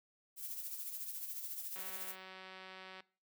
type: noise with tremolo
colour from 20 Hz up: violet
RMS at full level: -42 dBFS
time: 0.36-2.16 s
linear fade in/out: 50 ms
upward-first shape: sine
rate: 14 Hz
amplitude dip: 50%
type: click train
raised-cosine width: 0.3 ms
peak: -35 dBFS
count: 235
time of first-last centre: 1.76-3.005 s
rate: 188 Hz
effects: noise-tail reverb RT60 0.4 s tail -21 dB re dry + high-pass 200 Hz 12 dB/octave